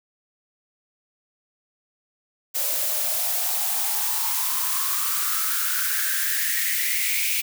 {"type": "noise with high-pass filter sweep", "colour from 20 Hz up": "blue", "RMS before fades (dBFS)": -24, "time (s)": [2.54, 7.42], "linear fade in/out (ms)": 20, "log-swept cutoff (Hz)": [540, 2400], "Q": 7.5, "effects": []}